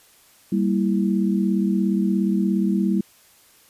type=chord; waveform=sine; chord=E diminished; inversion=first; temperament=equal; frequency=196 / 233.1 / 329.6 Hz; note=G3 / Bb3 / E4; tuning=0 / 0 / 0 cents; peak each=-19 / -25 / -25 dBFS; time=0.52-3.01 s; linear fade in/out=5 ms; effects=white hiss -54 dBFS RMS until 3.69 s + resampled to 32000 Hz